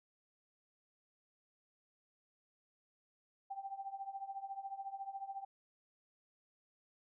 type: tone with tremolo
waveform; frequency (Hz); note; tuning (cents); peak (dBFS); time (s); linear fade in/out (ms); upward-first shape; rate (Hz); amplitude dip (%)
sine; 784; G5; 0; -38; 3.5-5.45; 10; triangle; 14; 90
effects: none